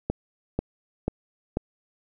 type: click train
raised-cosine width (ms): 2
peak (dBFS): -11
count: 4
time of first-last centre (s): 0.1-1.571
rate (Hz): 2.04
effects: none